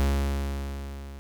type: tone with level ramp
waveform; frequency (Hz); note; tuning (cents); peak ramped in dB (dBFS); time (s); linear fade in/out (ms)
45% pulse; 69.3; C#2; 0; -20 to -39; 0-1.19; 0
effects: none